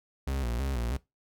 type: tone with vibrato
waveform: 40% pulse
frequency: 63 Hz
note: B1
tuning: 35 cents sharp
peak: -28 dBFS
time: 0.27-0.97 s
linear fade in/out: 5 ms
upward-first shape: square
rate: 3.1 Hz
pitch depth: 120 cents each way
effects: noise-tail reverb RT60 0.2 s tail -20 dB re dry